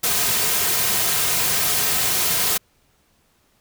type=noise with comb filter; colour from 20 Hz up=white; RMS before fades=-20 dBFS; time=0.03-2.58 s; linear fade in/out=10 ms; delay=3.5 ms; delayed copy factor=-0.5; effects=pink hiss -62 dBFS RMS until 3.6 s